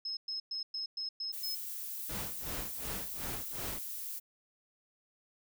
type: tone bursts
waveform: sine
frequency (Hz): 5170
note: E8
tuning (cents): -34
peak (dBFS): -35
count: 7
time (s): 0.05-1.55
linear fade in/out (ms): 5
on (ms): 120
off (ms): 110
type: noise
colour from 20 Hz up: violet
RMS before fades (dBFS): -41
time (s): 1.32-4.2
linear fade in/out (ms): 20
type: noise with tremolo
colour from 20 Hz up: pink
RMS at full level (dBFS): -40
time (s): 2.09-3.79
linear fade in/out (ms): 5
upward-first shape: sine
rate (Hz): 2.7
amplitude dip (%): 95
effects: none